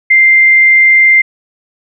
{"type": "tone", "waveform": "sine", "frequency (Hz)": 2093, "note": "C7", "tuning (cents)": 0, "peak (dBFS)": -3, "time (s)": [0.1, 1.22], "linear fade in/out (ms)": 10, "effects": []}